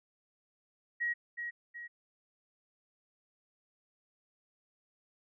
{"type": "tone with echo", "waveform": "sine", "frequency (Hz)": 1900, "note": "A#6", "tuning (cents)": 33, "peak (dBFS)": -30, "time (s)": [1, 1.14], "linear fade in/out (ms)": 20, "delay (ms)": 370, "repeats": 2, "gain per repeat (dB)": -6, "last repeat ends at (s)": 1.88, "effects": []}